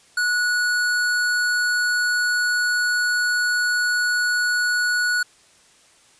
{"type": "tone", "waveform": "square", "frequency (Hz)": 1465, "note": "F#6", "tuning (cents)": -18, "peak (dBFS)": -19, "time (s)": [0.17, 5.23], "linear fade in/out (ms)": 5, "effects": ["white hiss -54 dBFS RMS until 6.19 s", "resampled to 22050 Hz"]}